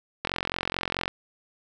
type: click train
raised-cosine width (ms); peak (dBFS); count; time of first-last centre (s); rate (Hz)
0.3; -10; 38; 0.25-1.08; 44.6
effects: none